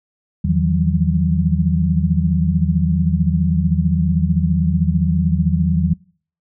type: tone cluster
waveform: sine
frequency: 81.3 / 156.9 / 170.6 / 186.1 Hz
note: E2 / D#3 / F3 / F#3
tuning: -23 / +15 / -40 / +10 cents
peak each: -19 dBFS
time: 0.44-5.94 s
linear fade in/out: 10 ms
effects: noise-tail reverb RT60 0.5 s tail -26 dB re dry